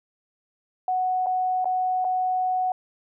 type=tone with dropouts; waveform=sine; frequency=740 Hz; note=F#5; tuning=in tune; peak=-21 dBFS; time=0.88-2.72 s; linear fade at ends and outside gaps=2 ms; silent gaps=1.261-1.267 / 1.645-1.655 / 2.045-2.049 s; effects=none